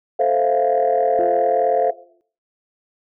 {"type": "chord", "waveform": "sine", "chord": "F major seventh", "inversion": "first", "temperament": "equal", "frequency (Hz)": [440, 523.3, 659.3, 698.5], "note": ["A4", "C5", "E5", "F5"], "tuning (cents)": [0, 0, 0, 0], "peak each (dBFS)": [-20, -19, -20, -17], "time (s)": [0.19, 1.91], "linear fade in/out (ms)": 10}
{"type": "tone with exponential decay", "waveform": "sine", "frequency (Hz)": 349.2, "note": "F4", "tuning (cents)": 0, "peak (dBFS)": -20, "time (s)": [1.19, 2.21], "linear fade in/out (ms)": 0, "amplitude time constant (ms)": 220}
{"effects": ["noise-tail reverb RT60 0.5 s tail -17 dB re dry", "tanh soft clip ceiling -8 dBFS"]}